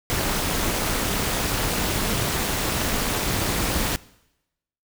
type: noise with amplitude modulation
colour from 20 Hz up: pink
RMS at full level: -21 dBFS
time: 0.1-3.96 s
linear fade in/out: 0 ms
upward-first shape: sine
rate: 246 Hz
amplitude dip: 70%
effects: noise-tail reverb RT60 0.9 s tail -21 dB re dry